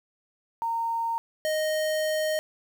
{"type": "tone pair in turn", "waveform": ["sine", "square"], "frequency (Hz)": [920, 620.9], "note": ["A#5", "D#5"], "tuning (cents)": [-23, -4], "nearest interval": "perfect fifth", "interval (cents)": 681, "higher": "first", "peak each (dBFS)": -25, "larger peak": "neither", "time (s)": [[0.62, 1.18], [1.45, 2.39]], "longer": "second", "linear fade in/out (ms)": 0, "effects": ["9-bit"]}